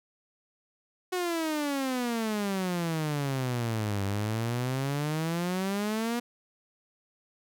sawtooth exponential two-way sweep, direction down then up, 370 to 97.6 to 242.2 Hz, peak -24 dBFS, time 1.12-6.2 s, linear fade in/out 10 ms, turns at 4.04 s, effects none

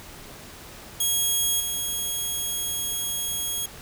10% pulse tone with level steps, 3300 Hz, G#7, 12 cents flat, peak -13 / -18 dBFS, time 1-3.66 s, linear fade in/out 5 ms, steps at 1.6 s, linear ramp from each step 2 ms, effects pink hiss -43 dBFS RMS until 3.81 s

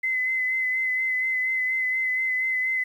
sine tone with vibrato, 2038 Hz, C7, 46 cents flat, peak -22 dBFS, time 0.03-2.84 s, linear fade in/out 10 ms, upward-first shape sine, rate 4.2 Hz, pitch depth 23 cents each way, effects 9-bit

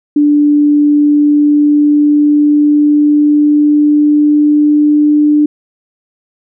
sine tone with pitch glide, 293.7 to 297.8 Hz, D4 to D4, 0 to +24 cents, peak -5 dBFS, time 0.16-5.46 s, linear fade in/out 5 ms, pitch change +24 cents, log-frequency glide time 0.87-5.21 s, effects none

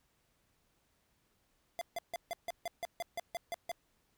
square tone bursts, 687 Hz, F5, 29 cents flat, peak -36 dBFS, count 12, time 1.79-3.716 s, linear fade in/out 0 ms, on 23 ms, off 150 ms, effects pink hiss -75 dBFS RMS until 4.17 s

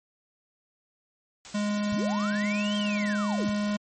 white noise with tremolo, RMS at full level -42 dBFS, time 1.45-3.15 s, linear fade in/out 0 ms, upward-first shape square, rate 9.4 Hz, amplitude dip 25%
square tone, 207.2 Hz, G#3, 4 cents flat, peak -26 dBFS, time 1.54-3.77 s, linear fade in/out 10 ms
sine linear two-way sweep, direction up then down, 69.5 to 3200 to 69.5 Hz, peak -32 dBFS, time 1.92-3.5 s, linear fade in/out 5 ms, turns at 2.76 s
effects MP3 32 kbps

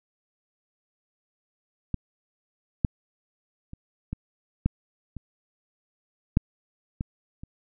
clicks, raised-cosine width 5 ms, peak -14 / -8 / -27 / -18 / -9 / -24 / -6 / -16 / -27 dBFS, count 9, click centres 1.943 / 2.848 / 3.734 / 4.13 / 4.66 / 5.167 / 6.371 / 7.009 / 7.435 s, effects none

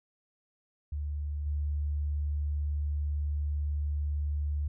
sine tone with level steps, 73.5 Hz, D2, 2 cents sharp, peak -31 / -28 dBFS, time 0.92-4.68 s, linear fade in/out 5 ms, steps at 1.46 s, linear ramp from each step 5 ms, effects none

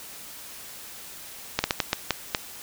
slowing click train, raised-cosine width 0.2 ms, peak -4 dBFS, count 7, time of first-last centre 1.59-2.348 s, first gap 50 ms, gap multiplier 1.37, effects white hiss -42 dBFS RMS until 2.62 s

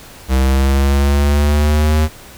square exponential sweep, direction up, 65.1 to 78 Hz, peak -11 dBFS, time 0.28-2.09 s, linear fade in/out 50 ms, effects pink hiss -38 dBFS RMS until 2.37 s

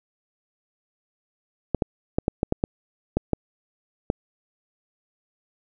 clicks, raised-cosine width 2 ms, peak -7 dBFS, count 10, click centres 1.747 / 1.822 / 2.185 / 2.281 / 2.431 / 2.524 / 2.639 / 3.17 / 3.333 / 4.101 s, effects none

